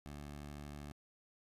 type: tone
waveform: 15% pulse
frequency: 72.8 Hz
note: D2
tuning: 15 cents flat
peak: -40 dBFS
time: 0.06-0.92 s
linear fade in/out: 0 ms
effects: resampled to 32000 Hz